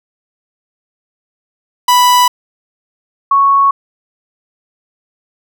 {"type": "tone pair in turn", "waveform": ["45% pulse", "sine"], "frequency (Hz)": [987.8, 1107.9], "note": ["B5", "C#6"], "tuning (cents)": [0, -1], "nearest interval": "major second", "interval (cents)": 199, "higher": "second", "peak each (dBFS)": -6, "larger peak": "neither", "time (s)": [[1.88, 2.28], [3.31, 3.71]], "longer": "neither", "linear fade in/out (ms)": 5, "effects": []}